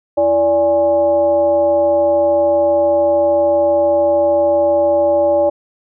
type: tone with frequency modulation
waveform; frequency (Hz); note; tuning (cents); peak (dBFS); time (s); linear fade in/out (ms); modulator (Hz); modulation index
sine; 580; D5; -22; -10; 0.17-5.5; 10; 247; 0.61
effects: none